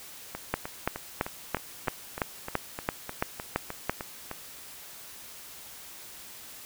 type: two click trains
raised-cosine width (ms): 0.5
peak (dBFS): -10 / -19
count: 11 / 14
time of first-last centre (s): 0.54-3.896 / 0.35-4.313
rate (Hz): 2.98 / 3.28
effects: white hiss -46 dBFS RMS until 6.65 s